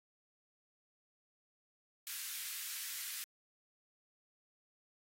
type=high-pass noise; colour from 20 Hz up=white; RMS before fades=-43 dBFS; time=2.07-3.24 s; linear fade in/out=0 ms; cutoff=1500 Hz; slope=24 dB/octave; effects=AAC 48 kbps